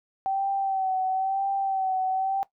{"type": "tone with vibrato", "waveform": "sine", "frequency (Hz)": 769, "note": "G5", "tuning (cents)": -33, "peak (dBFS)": -23, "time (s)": [0.26, 2.43], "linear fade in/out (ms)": 0, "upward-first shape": "sine", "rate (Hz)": 1, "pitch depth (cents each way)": 39, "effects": ["noise-tail reverb RT60 0.1 s tail -17 dB re dry"]}